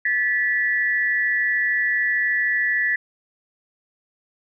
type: tone pair together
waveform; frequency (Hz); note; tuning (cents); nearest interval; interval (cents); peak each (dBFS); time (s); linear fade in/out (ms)
sine; 1740.8 / 1954; A6 / B6; -19 / -19; major second; 200; -21; 0.05-2.96; 5
effects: none